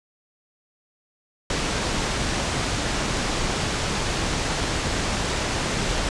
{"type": "low-pass noise", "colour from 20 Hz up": "pink", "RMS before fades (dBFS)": -25, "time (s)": [1.5, 6.09], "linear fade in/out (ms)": 2, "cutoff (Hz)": 7900, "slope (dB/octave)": 24, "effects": ["resampled to 24000 Hz"]}